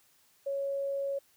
sine tone, 554.4 Hz, C#5, in tune, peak -30 dBFS, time 0.46-1.19 s, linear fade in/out 10 ms, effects white hiss -66 dBFS RMS until 1.36 s

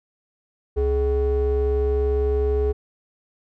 triangle ring-modulated tone, 175.2 Hz, F3, 6 cents sharp, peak -13 dBFS, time 0.76-2.73 s, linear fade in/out 20 ms, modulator 244 Hz, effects none

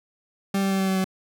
40% pulse tone with pitch steps, 196 / 194.53 / 193.08 / 191.63 / 190.2 / 188.78 Hz, G3 / G3 / G3 / G3 / F#3 / F#3, 0 / -13 / -26 / -39 / +48 / +35 cents, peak -20 dBFS, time 0.54-1.044 s, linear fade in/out 5 ms, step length 84 ms, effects none

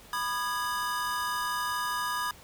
square chord, G# minor, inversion first, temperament equal with one note detuned, 987.8 / 1219.6 / 1661.2 Hz, B5 / D#6 / G#6, 0 / -35 / 0 cents, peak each -34 / -34 / -35 dBFS, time 0.13-2.31 s, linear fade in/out 2 ms, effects pink hiss -52 dBFS RMS until 2.43 s

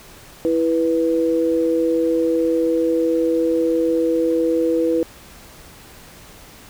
sine tone pair together, 329.6 / 491.1 Hz, E4 / B4, 0 / -10 cents, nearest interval perfect fifth, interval 690 cents, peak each -18 dBFS, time 0.45-5.03 s, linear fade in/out 0 ms, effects pink hiss -43 dBFS RMS until 6.69 s

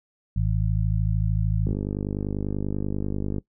harmonic tone, 53.3 Hz, G#1, 46 cents sharp, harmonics 1 / 2 / 3, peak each -24 / -24 / -28 dBFS, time 0.36-1.73 s, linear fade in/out 5 ms
click train, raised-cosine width 3 ms, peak -15 dBFS, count 87, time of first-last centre 1.67-3.383 s, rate 50.2 Hz
effects noise-tail reverb RT60 0.1 s tail -19 dB re dry

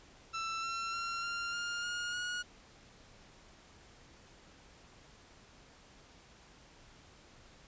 sawtooth tone with pitch steps, 1332 / 1350.6 / 1369.4 / 1388.6 / 1407.9 / 1427.6 / 1447.5 Hz, E6 / E6 / F6 / F6 / F6 / F6 / F#6, +18 / +42 / -34 / -10 / +14 / +38 / -38 cents, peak -32 dBFS, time 0.33-2.43 s, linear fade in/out 20 ms, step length 300 ms, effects pink hiss -59 dBFS RMS until 7.67 s + resampled to 16000 Hz

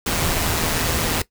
pink noise with amplitude modulation, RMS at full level -19 dBFS, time 0.06-1.22 s, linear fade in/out 5 ms, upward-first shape sine, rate 163 Hz, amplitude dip 50%, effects noise-tail reverb RT60 0.1 s tail -17 dB re dry

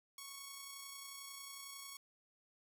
5% pulse tone with amplitude modulation, 1108 Hz, C#6, 1 cent flat, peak -35 dBFS, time 0.18-1.97 s, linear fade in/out 2 ms, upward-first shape sine, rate 31.1 Hz, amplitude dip 30%, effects none

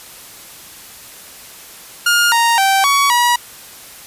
sawtooth tone with pitch steps, 1417 / 931 / 778 / 1124 / 964 Hz, F6 / A#5 / G5 / C#6 / B5, +25 / -2 / -13 / +24 / -42 cents, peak -7 dBFS, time 2.06-3.36 s, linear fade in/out 5 ms, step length 260 ms, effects white hiss -37 dBFS RMS until 4.06 s + resampled to 32000 Hz

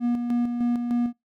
triangle tone with tremolo, 240 Hz, B3, 49 cents flat, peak -18 dBFS, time 0-1.13 s, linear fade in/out 50 ms, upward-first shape square, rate 3.3 Hz, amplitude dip 45%, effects noise-tail reverb RT60 0.2 s tail -26 dB re dry

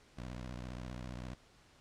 15% pulse tone with vibrato, 61.74 Hz, B1, in tune, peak -36 dBFS, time 0.17-1.35 s, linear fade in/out 10 ms, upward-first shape triangle, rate 15 Hz, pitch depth 200 cents each way, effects pink hiss -64 dBFS RMS until 1.8 s + low-pass 7000 Hz 12 dB/octave

